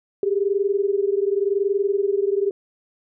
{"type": "tone pair together", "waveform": "sine", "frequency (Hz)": [392, 412.9], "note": ["G4", "G#4"], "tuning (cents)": [0, -10], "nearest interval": "minor second", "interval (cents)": 90, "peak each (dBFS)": [-20, -22], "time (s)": [0.23, 2.51], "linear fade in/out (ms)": 2, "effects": []}